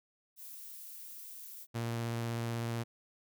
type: noise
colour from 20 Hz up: violet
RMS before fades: -48 dBFS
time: 0.36-1.67 s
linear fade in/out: 50 ms
type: tone with vibrato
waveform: sawtooth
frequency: 116.54 Hz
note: A#2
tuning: in tune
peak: -30 dBFS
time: 1.74-2.84 s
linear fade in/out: 20 ms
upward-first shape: square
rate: 16 Hz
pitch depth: 10 cents each way
effects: none